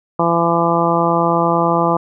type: harmonic tone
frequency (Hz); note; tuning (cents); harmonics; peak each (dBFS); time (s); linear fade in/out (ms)
169; E3; +43; 1 / 2 / 3 / 4 / 5 / 6 / 7; -20 / -20 / -20 / -20 / -20 / -20 / -20; 0.19-1.97; 5
effects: none